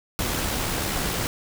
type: noise with amplitude modulation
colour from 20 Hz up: pink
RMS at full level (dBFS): -25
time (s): 0.19-1.27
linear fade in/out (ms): 0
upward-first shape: sine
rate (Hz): 71.6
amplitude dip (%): 30
effects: none